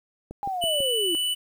click train, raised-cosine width 2 ms, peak -23 dBFS, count 4, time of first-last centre 0.31-0.804 s, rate 6.07 Hz
sine linear sweep, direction down, 822 to 320.6 Hz, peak -26 dBFS, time 0.43-1.15 s, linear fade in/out 0 ms
square tone, 2973 Hz, F#7, 8 cents sharp, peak -24 dBFS, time 0.61-1.35 s, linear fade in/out 20 ms
effects 9-bit

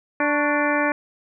harmonic tone with a mistuned harmonic, 293.7 Hz, D4, in tune, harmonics 1 / 2 / 3 / 4 / 5 / 6 / 7 / 8, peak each -24 / -24 / -27 / -28 / -27 / -26 / -31 / -30 dBFS, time 0.2-0.92 s, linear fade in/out 2 ms, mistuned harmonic 4, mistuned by -84 cents, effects none

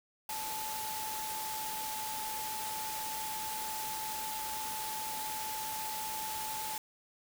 sine tone in noise, 870 Hz, A5, 20 cents flat, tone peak -39 dBFS, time 0.29-6.78 s, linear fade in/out 2 ms, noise white, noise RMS -40 dBFS, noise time 0.29-6.78 s, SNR -2 dB, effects none

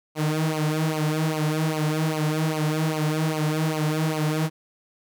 sawtooth tone with flanger, 155.56 Hz, D#3, in tune, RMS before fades -24 dBFS, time 0.15-4.5 s, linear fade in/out 50 ms, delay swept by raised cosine 0.55 to 5.45 ms, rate 2.5 Hz, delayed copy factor -0.85, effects none

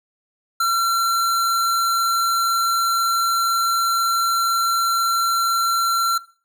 square tone, 1361 Hz, F6, 45 cents flat, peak -17 dBFS, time 0.6-6.18 s, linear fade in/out 5 ms, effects noise-tail reverb RT60 0.4 s tail -18 dB re dry

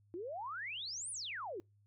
sine exponential two-way sweep, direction up then down, 326.6 to 10000 to 326.6 Hz, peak -40 dBFS, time 0.14-1.6 s, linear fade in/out 0 ms, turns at 1.11 s, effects noise-tail reverb RT60 0.2 s tail -24 dB re dry + added 102 Hz sine -66 dBFS peak until 1.86 s

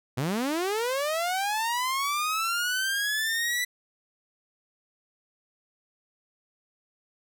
sawtooth linear sweep, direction up, 116.54 to 1986 Hz, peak -22 dBFS, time 0.17-3.65 s, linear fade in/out 10 ms, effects none

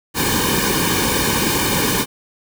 pink noise with comb filter, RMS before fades -18 dBFS, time 0.14-2.06 s, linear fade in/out 50 ms, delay 1.5 ms, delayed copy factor -1, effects none

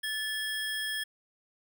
square tone pair together, 1740 / 3285 Hz, A6 / G#7, -20 / -20 cents, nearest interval major seventh, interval 1100 cents, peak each -34 / -36 dBFS, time 0.03-1.04 s, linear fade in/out 10 ms, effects none

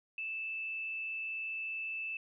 sine tone with frequency modulation, 2637 Hz, E7, in tune, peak -36 dBFS, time 0.18-2.17 s, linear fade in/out 2 ms, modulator 121 Hz, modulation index 0.26, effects none

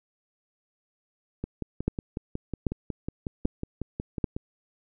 two click trains, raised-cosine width 3 ms, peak -11 / -18 dBFS, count 4 / 17, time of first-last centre 1.88-4.242 / 1.44-4.365 s, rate 1.27 / 5.47 Hz, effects none

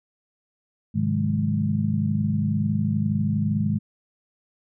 sine tone cluster, 104.4 / 134.1 / 156.2 / 189.2 / 209 Hz, G#2 / C3 / D#3 / F#3 / G#3, +10 / +43 / +7 / +39 / +11 cents, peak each -26 / -32 / -26 / -32 / -24 dBFS, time 0.94-3.79 s, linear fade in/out 20 ms, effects none

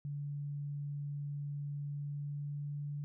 sine tone with pitch glide, 144.1 to 145.19 Hz, D3 to D3, -33 to -19 cents, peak -37 dBFS, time 0.05-3.04 s, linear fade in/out 0 ms, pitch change +14 cents, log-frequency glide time 1.84-2.81 s, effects none

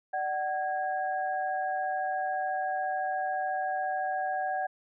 sine tone cluster, 597 / 754 / 1640 Hz, D5 / F#5 / G#6, +28 / +32 / -22 cents, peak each -37 / -29 / -37 dBFS, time 0.13-4.67 s, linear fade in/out 10 ms, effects none

